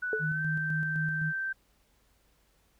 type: tone with pitch glide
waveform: sine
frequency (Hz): 1484 to 1560.5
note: F#6 to G6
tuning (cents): +5 to -8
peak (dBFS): -30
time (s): 0.02-1.53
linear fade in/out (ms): 10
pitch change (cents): +87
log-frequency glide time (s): 0.25-0.43
type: tone with exponential decay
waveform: sine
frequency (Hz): 435.3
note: A4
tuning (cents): -19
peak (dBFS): -24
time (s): 0.13-0.27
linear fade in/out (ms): 1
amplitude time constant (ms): 30
type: tone with tremolo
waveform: sine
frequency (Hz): 155.56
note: D#3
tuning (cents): 0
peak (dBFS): -29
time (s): 0.19-1.33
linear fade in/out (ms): 50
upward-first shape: square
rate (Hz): 3.9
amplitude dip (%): 40
effects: added 50 Hz sine -69 dBFS peak until 2.79 s + pink hiss -69 dBFS RMS until 2.79 s